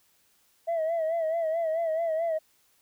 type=tone with vibrato; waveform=sine; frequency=653 Hz; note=E5; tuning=17 cents flat; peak=-23 dBFS; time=0.67-2.39 s; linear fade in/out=20 ms; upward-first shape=sine; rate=4.6 Hz; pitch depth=67 cents each way; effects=tanh soft clip ceiling -23 dBFS + white hiss -66 dBFS RMS until 2.81 s